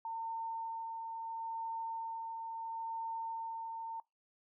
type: tone with tremolo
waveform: sine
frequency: 907 Hz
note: A#5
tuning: 48 cents flat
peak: -36 dBFS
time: 0.05-4 s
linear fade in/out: 2 ms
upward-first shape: sine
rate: 0.74 Hz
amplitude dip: 30%
effects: noise-tail reverb RT60 0.2 s tail -23 dB re dry